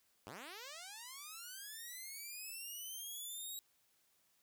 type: linear sweep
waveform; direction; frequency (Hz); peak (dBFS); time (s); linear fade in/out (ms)
5% pulse; up; 87.31 to 3851; -37; 0.27-3.59; 0
effects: white hiss -75 dBFS RMS until 4.42 s